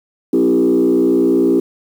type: tone with frequency modulation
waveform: sine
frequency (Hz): 331.6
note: E4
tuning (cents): +10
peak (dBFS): -9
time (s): 0.33-1.6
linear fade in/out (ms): 5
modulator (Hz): 60.3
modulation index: 1.4
effects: tanh soft clip ceiling -5 dBFS + 7-bit